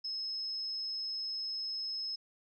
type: tone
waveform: sine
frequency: 5180 Hz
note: E8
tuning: 31 cents flat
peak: -35 dBFS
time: 0.04-2.16 s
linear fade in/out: 10 ms
effects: none